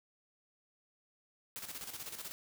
white noise with tremolo, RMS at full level -43 dBFS, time 1.56-2.32 s, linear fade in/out 0 ms, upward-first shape square, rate 16 Hz, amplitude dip 60%, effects none

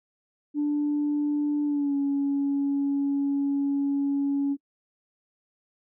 sine tone with pitch glide, 293.7 to 280.4 Hz, D4 to C#4, 0 to +20 cents, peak -21 dBFS, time 0.54-4.57 s, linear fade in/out 50 ms, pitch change -80 cents, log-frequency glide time 1.65-1.95 s, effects noise-tail reverb RT60 0.1 s tail -24 dB re dry + tanh soft clip ceiling -19 dBFS

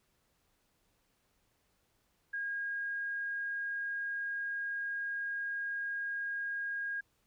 sine tone, 1629 Hz, G#6, 34 cents flat, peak -34 dBFS, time 2.33-7.01 s, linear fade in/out 10 ms, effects pink hiss -75 dBFS RMS until 7.26 s

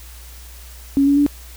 sine tone with pitch steps, 277.2 / 282.7 / 288.3 Hz, C#4 / C#4 / D4, 0 / +34 / -32 cents, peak -11 dBFS, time 0.97-1.264 s, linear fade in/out 0 ms, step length 98 ms, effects added 60 Hz sine -37 dBFS peak until 1.56 s + white hiss -43 dBFS RMS until 1.56 s

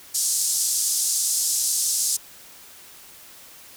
white band-pass noise, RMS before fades -23 dBFS, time 0.14-2.17 s, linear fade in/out 10 ms, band 5300 to 10000 Hz, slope 24 dB/octave, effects white hiss -46 dBFS RMS until 3.76 s

